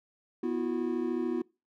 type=chord; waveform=triangle; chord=B suspended fourth; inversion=none; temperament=equal with one note detuned; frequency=246.9 / 329.6 / 363.2 Hz; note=B3 / E4 / F#4; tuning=0 / 0 / -32 cents; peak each=-31 dBFS; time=0.43-1.42 s; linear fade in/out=5 ms; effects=noise-tail reverb RT60 0.3 s tail -25 dB re dry